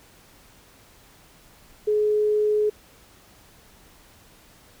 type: tone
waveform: sine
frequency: 422.7 Hz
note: G#4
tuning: 31 cents sharp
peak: -18 dBFS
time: 1.87-2.7 s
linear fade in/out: 10 ms
effects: pink hiss -53 dBFS RMS until 4.8 s